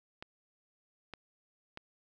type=clicks; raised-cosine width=0.3 ms; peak=-27 dBFS; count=3; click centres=0.225 / 1.137 / 1.774 s; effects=none